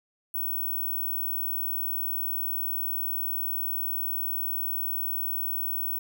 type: tone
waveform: sine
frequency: 15770 Hz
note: B9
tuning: 4 cents flat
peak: -27 dBFS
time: 0.34-5.99 s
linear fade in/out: 10 ms
effects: none